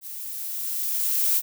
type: noise with level ramp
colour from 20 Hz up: violet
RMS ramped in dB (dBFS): -37 to -20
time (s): 0.01-1.42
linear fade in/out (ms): 50
effects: none